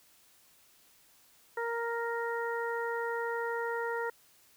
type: harmonic tone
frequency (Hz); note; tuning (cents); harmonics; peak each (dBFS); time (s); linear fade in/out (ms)
466.2; A#4; 0; 1 / 2 / 3 / 4; -34 / -37 / -39 / -40; 1.57-4.1; 5
effects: white hiss -63 dBFS RMS until 4.56 s